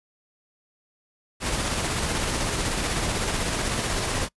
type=noise with tremolo; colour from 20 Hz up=pink; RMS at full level=-25 dBFS; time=1.4-4.29 s; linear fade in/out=50 ms; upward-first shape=square; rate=16 Hz; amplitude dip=25%; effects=noise-tail reverb RT60 0.1 s tail -24 dB re dry + resampled to 24000 Hz

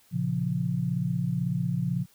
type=chord; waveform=sine; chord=Bb minor; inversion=none; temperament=equal; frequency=116.54 / 138.59 / 174.61 Hz; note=Bb2 / Db3 / F3; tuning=0 / 0 / 0 cents; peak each=-32 / -29 / -28 dBFS; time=0.11-2.06 s; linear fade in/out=50 ms; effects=white hiss -61 dBFS RMS until 2.14 s

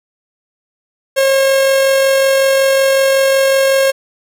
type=tone with amplitude modulation; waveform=45% pulse; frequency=540 Hz; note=C#5; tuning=45 cents flat; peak=-8 dBFS; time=1.16-3.92 s; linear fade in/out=20 ms; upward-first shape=sine; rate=45.4 Hz; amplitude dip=25%; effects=none

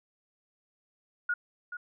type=tone with echo; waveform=sine; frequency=1441 Hz; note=F#6; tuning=46 cents flat; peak=-26 dBFS; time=1.29-1.34 s; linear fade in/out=5 ms; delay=430 ms; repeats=1; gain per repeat=-10 dB; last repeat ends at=1.77 s; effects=none

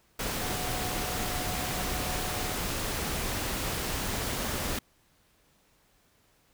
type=tone in noise; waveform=sine; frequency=731 Hz; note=F#5; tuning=21 cents flat; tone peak=-40 dBFS; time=0.41-2.53 s; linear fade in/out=5 ms; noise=pink; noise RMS=-32 dBFS; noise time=0.19-4.79 s; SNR=-11 dB; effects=pink hiss -66 dBFS RMS until 6.53 s

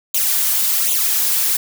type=noise with flanger; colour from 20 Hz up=blue; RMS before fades=-17 dBFS; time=0.14-1.57 s; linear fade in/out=5 ms; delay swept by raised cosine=0.28 to 4.18 ms; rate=1.3 Hz; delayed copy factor=+1; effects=none

